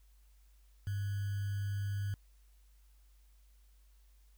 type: tone with sample-and-hold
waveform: sine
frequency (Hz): 100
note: G2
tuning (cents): +35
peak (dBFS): -33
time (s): 0.87-2.14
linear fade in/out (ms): 0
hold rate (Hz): 1575
effects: added 50 Hz sine -60 dBFS peak until 4.37 s + white hiss -74 dBFS RMS until 4.37 s